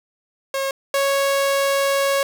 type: tone pair in turn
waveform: sawtooth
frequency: 543 / 553.1 Hz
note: C#5 / C#5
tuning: -36 / -4 cents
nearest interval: unison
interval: 32 cents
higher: second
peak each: -17 / -13 dBFS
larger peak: second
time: 0.54-0.71 / 0.94-2.23 s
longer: second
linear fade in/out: 2 ms
effects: none